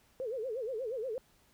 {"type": "tone with vibrato", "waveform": "sine", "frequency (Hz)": 478.9, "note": "A#4", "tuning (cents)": 47, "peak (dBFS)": -34, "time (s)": [0.2, 1.18], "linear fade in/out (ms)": 0, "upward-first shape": "sine", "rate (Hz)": 8.4, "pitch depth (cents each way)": 210, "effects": ["pink hiss -67 dBFS RMS until 1.53 s"]}